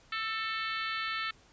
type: harmonic tone with a mistuned harmonic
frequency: 440.6 Hz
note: A4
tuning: 2 cents sharp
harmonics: 3 / 4 / 5 / 6 / 7 / 8 / 9 / 10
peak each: -36 / -38 / -40 / -42 / -43 / -44 / -45 / -46 dBFS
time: 0.12-1.31 s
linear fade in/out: 5 ms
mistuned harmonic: 4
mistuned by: +24 cents
effects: pink hiss -61 dBFS RMS until 1.52 s + resampled to 16000 Hz